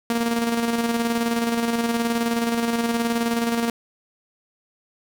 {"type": "tone with tremolo", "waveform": "sawtooth", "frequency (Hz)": 233.1, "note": "A#3", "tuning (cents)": 0, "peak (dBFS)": -15, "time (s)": [0.1, 3.7], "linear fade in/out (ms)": 2, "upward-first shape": "square", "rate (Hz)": 19, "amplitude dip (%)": 40, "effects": ["8-bit"]}